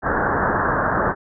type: low-pass noise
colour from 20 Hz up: white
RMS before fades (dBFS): -20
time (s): 0.02-1.15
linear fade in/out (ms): 50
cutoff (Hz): 1700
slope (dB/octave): 96
effects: none